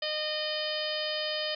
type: harmonic tone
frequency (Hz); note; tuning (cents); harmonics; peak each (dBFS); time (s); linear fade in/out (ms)
612; D#5; -29; 1 / 2 / 3 / 4 / 5 / 6 / 7 / 8; -34 / -45 / -39 / -43 / -35 / -41 / -41 / -37; 0.02-1.55; 5
effects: none